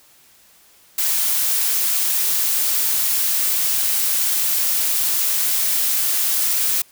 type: noise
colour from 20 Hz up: blue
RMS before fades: -19 dBFS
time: 0.98-6.82 s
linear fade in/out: 5 ms
effects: white hiss -52 dBFS RMS until 6.91 s